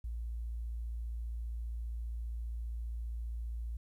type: tone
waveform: sine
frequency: 57.5 Hz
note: A#1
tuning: 23 cents flat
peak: -36 dBFS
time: 0.04-3.77 s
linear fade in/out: 5 ms
effects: 12-bit